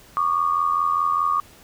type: tone pair together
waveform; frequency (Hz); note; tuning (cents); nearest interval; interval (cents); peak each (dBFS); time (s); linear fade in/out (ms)
sine; 1120 / 1204.9; C#6 / D6; +18 / +44; minor second; 126; -21; 0.17-1.4; 0
effects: pink hiss -49 dBFS RMS until 1.63 s